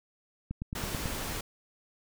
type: click train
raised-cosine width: 5 ms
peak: -22 dBFS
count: 6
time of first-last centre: 0.51-1.058 s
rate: 9.13 Hz
type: noise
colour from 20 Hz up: pink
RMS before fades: -36 dBFS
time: 0.75-1.41 s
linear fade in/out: 5 ms
effects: none

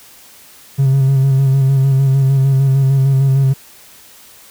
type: tone with vibrato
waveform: triangle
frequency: 135.2 Hz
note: C#3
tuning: 43 cents flat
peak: -6 dBFS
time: 0.78-3.54 s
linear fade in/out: 20 ms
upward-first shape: square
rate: 6.6 Hz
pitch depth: 26 cents each way
effects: tanh soft clip ceiling -3 dBFS + white hiss -42 dBFS RMS until 4.5 s

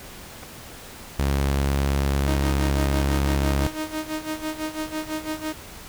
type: clicks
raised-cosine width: 0.5 ms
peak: -26 dBFS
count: 2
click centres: 0.431 / 0.435 s
type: tone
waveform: sawtooth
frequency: 69.3 Hz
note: C#2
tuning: in tune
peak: -16 dBFS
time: 1.19-3.67 s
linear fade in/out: 0 ms
type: tone with tremolo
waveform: sawtooth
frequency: 311.1 Hz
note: D#4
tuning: in tune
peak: -21 dBFS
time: 2.27-5.53 s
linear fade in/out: 10 ms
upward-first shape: sine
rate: 6 Hz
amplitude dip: 80%
effects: pink hiss -41 dBFS RMS until 5.88 s

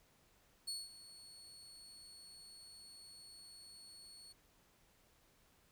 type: tone with ADSR envelope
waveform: 30% pulse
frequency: 4393 Hz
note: C#8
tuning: 16 cents flat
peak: -36 dBFS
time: 0.67-4.33 s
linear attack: 14 ms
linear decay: 200 ms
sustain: -16 dB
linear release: 13 ms
effects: pink hiss -71 dBFS RMS until 5.71 s

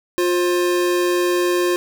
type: tone pair together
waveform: square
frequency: 353.7 / 530 Hz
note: F4 / C5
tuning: +22 / +22 cents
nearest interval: perfect fifth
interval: 700 cents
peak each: -17 / -26 dBFS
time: 0.18-1.76 s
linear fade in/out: 0 ms
effects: none

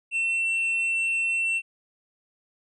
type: tone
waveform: triangle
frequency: 2699 Hz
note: E7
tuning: 40 cents sharp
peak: -21 dBFS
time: 0.11-1.62 s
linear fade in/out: 50 ms
effects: resampled to 24000 Hz

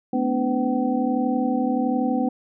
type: tone cluster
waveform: sine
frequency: 219 / 250.7 / 292.1 / 504 / 762 Hz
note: A3 / B3 / D4 / B4 / G5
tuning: -8 / +26 / -9 / +35 / -49 cents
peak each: -28 / -22 / -27 / -29 / -28 dBFS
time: 0.13-2.29 s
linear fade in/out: 5 ms
effects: none

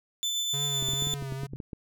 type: tone with tremolo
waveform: 30% pulse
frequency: 3520 Hz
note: A7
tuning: in tune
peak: -24 dBFS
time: 0.23-1.14 s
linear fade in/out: 0 ms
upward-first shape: sine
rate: 7.9 Hz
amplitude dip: 25%
type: tone with vibrato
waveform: square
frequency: 138.59 Hz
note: C#3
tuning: in tune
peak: -34 dBFS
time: 0.53-1.47 s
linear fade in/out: 10 ms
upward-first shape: triangle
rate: 2.2 Hz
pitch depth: 81 cents each way
type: clicks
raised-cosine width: 3 ms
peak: -24 dBFS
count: 12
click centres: 0.825 / 0.887 / 0.935 / 1.023 / 1.071 / 1.137 / 1.224 / 1.323 / 1.434 / 1.535 / 1.602 / 1.732 s
type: tone with exponential growth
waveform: sine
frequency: 136.7 Hz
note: C#3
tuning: 24 cents flat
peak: -34 dBFS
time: 1.36-1.56 s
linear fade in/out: 0 ms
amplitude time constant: 42 ms
effects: none

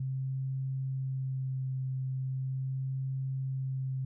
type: tone with vibrato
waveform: sine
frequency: 132.1 Hz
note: C3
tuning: 17 cents sharp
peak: -31 dBFS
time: 0-4.05 s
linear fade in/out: 5 ms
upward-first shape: sine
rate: 0.39 Hz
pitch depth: 13 cents each way
effects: none

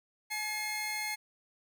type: tone pair together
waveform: sawtooth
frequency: 850.8 / 2144 Hz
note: G#5 / C7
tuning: +42 / +42 cents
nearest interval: octave + major third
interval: 1600 cents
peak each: -36 / -31 dBFS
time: 0.3-1.16 s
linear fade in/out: 20 ms
effects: none

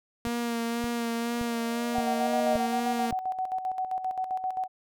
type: tone with vibrato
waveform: sawtooth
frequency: 234.6 Hz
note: A#3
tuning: 11 cents sharp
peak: -24 dBFS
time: 0.25-3.11 s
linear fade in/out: 0 ms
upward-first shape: sine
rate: 2 Hz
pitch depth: 22 cents each way
type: click train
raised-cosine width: 5 ms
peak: -26 dBFS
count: 6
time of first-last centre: 0.27-3.127 s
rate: 1.75 Hz
type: tone with exponential growth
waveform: sine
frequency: 622.3 Hz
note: D#5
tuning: in tune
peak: -23 dBFS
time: 0.86-2.57 s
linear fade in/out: 5 ms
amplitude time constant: 370 ms
type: tone with tremolo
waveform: sine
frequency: 749 Hz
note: F#5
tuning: 21 cents sharp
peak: -26 dBFS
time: 1.94-4.68 s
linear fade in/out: 20 ms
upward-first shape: square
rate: 7.6 Hz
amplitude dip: 60%
effects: none

